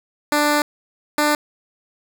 10% pulse tone pair in turn, 295.4 / 297.6 Hz, D4 / D4, +10 / +23 cents, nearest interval unison, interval 13 cents, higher second, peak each -7 dBFS, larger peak neither, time 0.32-0.62 / 1.18-1.35 s, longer first, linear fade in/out 2 ms, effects none

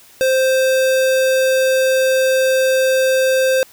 square tone, 523.3 Hz, C5, in tune, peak -13 dBFS, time 0.21-3.63 s, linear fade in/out 0 ms, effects white hiss -46 dBFS RMS until 3.72 s

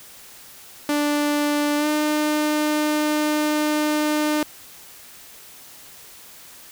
sawtooth tone with pitch glide, 293.7 to 302 Hz, D4 to D4, 0 to +48 cents, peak -15 dBFS, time 0.89-4.43 s, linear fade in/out 2 ms, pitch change +48 cents, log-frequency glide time 1.77-1.88 s, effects white hiss -44 dBFS RMS until 6.71 s

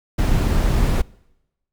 brown noise, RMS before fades -17 dBFS, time 0.18-1.02 s, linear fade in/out 10 ms, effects noise-tail reverb RT60 0.9 s tail -24 dB re dry

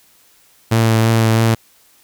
sawtooth tone with vibrato, 112.9 Hz, A2, 45 cents sharp, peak -7 dBFS, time 0.71-1.55 s, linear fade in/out 10 ms, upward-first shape sine, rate 3.1 Hz, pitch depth 15 cents each way, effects white hiss -52 dBFS RMS until 2.03 s

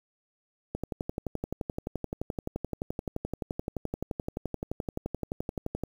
click train, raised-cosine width 2 ms, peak -18 dBFS, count 60, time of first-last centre 0.75-5.836 s, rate 11.6 Hz, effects 8-bit

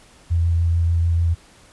sine tone with vibrato, 84.3 Hz, E2, 39 cents sharp, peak -15 dBFS, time 0.3-1.35 s, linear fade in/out 20 ms, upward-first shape sine, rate 6.8 Hz, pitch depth 15 cents each way, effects pink hiss -50 dBFS RMS until 1.72 s + resampled to 24000 Hz

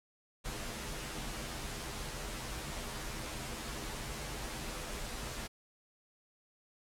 pink noise with comb filter, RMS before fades -41 dBFS, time 0.44-5.48 s, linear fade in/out 20 ms, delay 11 ms, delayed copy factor -0.7, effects low-pass 11000 Hz 12 dB/octave

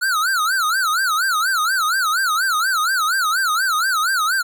square tone with vibrato, 1396.9 Hz, F6, in tune, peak -17 dBFS, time 0.01-4.43 s, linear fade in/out 20 ms, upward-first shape sine, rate 4.2 Hz, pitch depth 220 cents each way, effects none

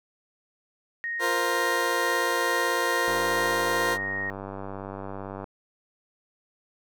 sine tone, 1864.7 Hz, A#6, in tune, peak -28 dBFS, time 1.04-4.3 s, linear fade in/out 0 ms
20% pulse chord, F suspended fourth, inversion none, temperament just, 349.2 / 465.6 / 523.8 Hz, F4 / Bb4 / C5, 0 / -2 / +2 cents, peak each -26 / -24 / -24 dBFS, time 1.19-3.98 s, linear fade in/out 50 ms
click train, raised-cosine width 1 ms, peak -22 dBFS, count 232, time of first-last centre 3.08-5.442 s, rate 97.8 Hz
effects none

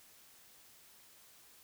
silence, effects white hiss -61 dBFS RMS until 1.63 s

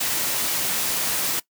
white noise, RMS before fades -24 dBFS, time 0-1.4 s, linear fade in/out 10 ms, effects noise-tail reverb RT60 0.1 s tail -19 dB re dry + high-pass 100 Hz 12 dB/octave

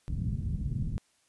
white low-pass noise, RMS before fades -32 dBFS, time 0.08-0.98 s, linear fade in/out 0 ms, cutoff 160 Hz, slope 24 dB/octave, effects white hiss -69 dBFS RMS until 1.28 s + resampled to 24000 Hz

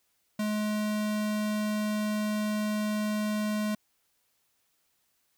square tone, 211.7 Hz, G#3, 33 cents sharp, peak -28 dBFS, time 0.39-3.75 s, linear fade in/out 5 ms, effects white hiss -73 dBFS RMS until 5.37 s

